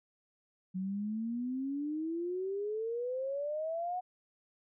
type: exponential sweep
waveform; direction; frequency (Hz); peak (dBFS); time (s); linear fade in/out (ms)
sine; up; 183.2 to 740; -33; 0.74-4.01; 20
effects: none